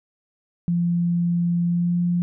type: tone with pitch glide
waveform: sine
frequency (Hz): 172.6 to 174.81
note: F3 to F3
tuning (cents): -20 to +2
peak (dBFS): -18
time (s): 0.68-2.22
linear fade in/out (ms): 0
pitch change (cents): +22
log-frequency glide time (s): 1.65-2
effects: none